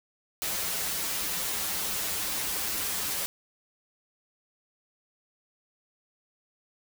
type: noise with comb filter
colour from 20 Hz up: white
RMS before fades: -31 dBFS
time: 0.42-3.26 s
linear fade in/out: 0 ms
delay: 8.3 ms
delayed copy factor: -0.9
effects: none